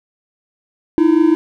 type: tone pair together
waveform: triangle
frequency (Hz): 309.4 / 335.3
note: D#4 / E4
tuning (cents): -10 / +30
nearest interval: minor second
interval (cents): 140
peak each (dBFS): -10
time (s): 0.98-1.35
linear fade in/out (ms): 0
effects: none